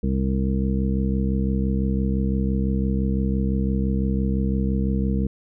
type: harmonic tone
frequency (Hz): 65.9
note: C2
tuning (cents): +13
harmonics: 1 / 2 / 3 / 4 / 5 / 7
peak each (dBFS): -23 / -28 / -23 / -32 / -34 / -33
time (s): 0.03-5.27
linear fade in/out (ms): 5
effects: none